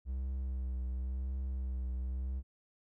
triangle tone with vibrato, 64.3 Hz, C2, 30 cents flat, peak -32 dBFS, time 0.05-2.43 s, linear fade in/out 50 ms, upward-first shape triangle, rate 0.94 Hz, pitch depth 43 cents each way, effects none

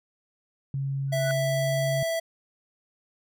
sine tone with pitch glide, 137.2 to 138.31 Hz, C#3 to C#3, -17 to -4 cents, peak -26 dBFS, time 0.74-2.03 s, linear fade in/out 2 ms, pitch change +13 cents, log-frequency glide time 1.31-1.67 s
triangle tone with exponential growth, 1480 Hz, F#6, in tune, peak -26 dBFS, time 1.08-1.31 s, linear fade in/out 0 ms, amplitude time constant 49 ms
square tone, 659.3 Hz, E5, in tune, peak -26 dBFS, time 1.12-2.2 s, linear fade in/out 10 ms
effects none

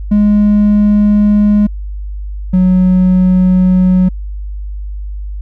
triangle tone pair in turn, 207.7 / 184.03 Hz, G#3 / F#3, 0 / -9 cents, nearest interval major second, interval 209 cents, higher first, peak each -3 dBFS, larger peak neither, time 0.11-1.67 / 2.53-4.09 s, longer neither, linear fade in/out 10 ms, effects tanh soft clip ceiling 0 dBFS + added 50 Hz sine -19 dBFS peak until 5.41 s

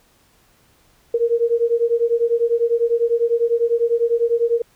sine beating tone pair, 462.9 / 472.9 Hz, A#4 / A#4, -12 / +25 cents, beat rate 10 Hz, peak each -18 dBFS, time 1.14-4.62 s, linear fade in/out 5 ms, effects pink hiss -57 dBFS RMS until 4.75 s

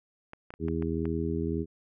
clicks, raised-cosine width 0.5 ms, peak -27 dBFS, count 6, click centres 0.334 / 0.505 / 0.539 / 0.684 / 0.824 / 1.055 s
harmonic tone, 81.7 Hz, E2, 15 cents flat, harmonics 1 / 2 / 3 / 4 / 5, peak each -34 / -34 / -34 / -34 / -34 dBFS, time 0.59-1.66 s, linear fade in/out 50 ms
effects none

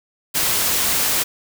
white noise, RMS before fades -19 dBFS, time 0.34-1.24 s, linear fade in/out 20 ms, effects none

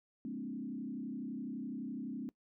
sine tone with frequency modulation, 246.7 Hz, B3, 2 cents flat, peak -38 dBFS, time 0.25-2.29 s, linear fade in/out 0 ms, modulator 31.9 Hz, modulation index 1.5, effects noise-tail reverb RT60 0.1 s tail -21 dB re dry

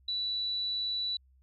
sine tone, 3951 Hz, B7, in tune, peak -30 dBFS, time 0.08-1.17 s, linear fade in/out 5 ms, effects added 65 Hz sine -60 dBFS peak until 1.42 s

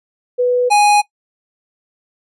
sine / square tone pair in turn, 493.9 / 828.2 Hz, B4 / G#5, 0 / -5 cents, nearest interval major sixth, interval 895 cents, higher second, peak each -11 / -9 dBFS, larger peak second, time 0.38-0.7 / 0.7-1.02 s, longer neither, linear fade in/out 20 ms, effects noise-tail reverb RT60 0.1 s tail -18 dB re dry + resampled to 24000 Hz

